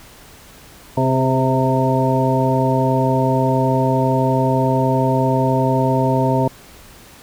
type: harmonic tone with a mistuned harmonic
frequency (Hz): 130.81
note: C3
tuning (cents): 0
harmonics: 1 / 2 / 3 / 4 / 5 / 7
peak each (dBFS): -18 / -20 / -23 / -23 / -22 / -21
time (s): 0.97-6.48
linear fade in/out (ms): 5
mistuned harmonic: 3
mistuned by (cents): +27
effects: pink hiss -43 dBFS RMS until 7.22 s